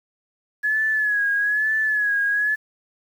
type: tone with vibrato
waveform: sine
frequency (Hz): 1693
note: G#6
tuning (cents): +33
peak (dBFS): -18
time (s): 0.63-2.56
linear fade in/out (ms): 20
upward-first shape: sine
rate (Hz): 1.1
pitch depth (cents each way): 60
effects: 8-bit